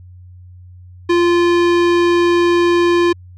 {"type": "tone", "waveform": "square", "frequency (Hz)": 346.7, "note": "F4", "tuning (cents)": -13, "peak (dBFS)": -11, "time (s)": [1.09, 3.13], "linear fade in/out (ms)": 10, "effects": ["added 90 Hz sine -36 dBFS peak until 3.37 s", "low-pass 4000 Hz 12 dB/octave"]}